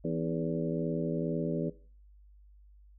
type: harmonic tone with a mistuned harmonic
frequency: 82.2 Hz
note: E2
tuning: 4 cents flat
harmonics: 2 / 3 / 4 / 5 / 6 / 7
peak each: -34 / -36 / -37 / -38 / -39 / -39 dBFS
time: 0.04-1.7 s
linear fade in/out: 10 ms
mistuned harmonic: 4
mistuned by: -65 cents
effects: noise-tail reverb RT60 0.4 s tail -17 dB re dry + added 50 Hz sine -54 dBFS peak until 2.98 s